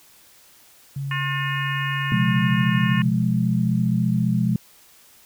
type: tone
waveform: sine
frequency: 138.59 Hz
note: C#3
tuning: in tune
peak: -25 dBFS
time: 0.96-3.14 s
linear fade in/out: 5 ms
type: harmonic tone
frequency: 358.3 Hz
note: F4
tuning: 44 cents sharp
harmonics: 3 / 4 / 5 / 6 / 7 / 8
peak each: -30 / -37 / -27 / -37 / -34 / -33 dBFS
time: 1.11-3.02 s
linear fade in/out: 2 ms
type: chord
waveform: sine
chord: F diminished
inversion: second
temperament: just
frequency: 125.72 / 174.61 / 209.5 Hz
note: Cb3 / F3 / Ab3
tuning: +31 / 0 / +15 cents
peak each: -22 dBFS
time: 2.12-4.56 s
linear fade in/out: 2 ms
effects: white hiss -52 dBFS RMS until 5.25 s